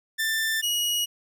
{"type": "tone pair in turn", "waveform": "sawtooth", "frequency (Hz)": [1778, 2901], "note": ["A6", "F#7"], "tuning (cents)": [18, -35], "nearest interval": "minor sixth", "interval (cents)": 847, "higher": "second", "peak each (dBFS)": -20, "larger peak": "neither", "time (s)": [[0.18, 0.62], [0.62, 1.06]], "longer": "neither", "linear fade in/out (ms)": 20, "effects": []}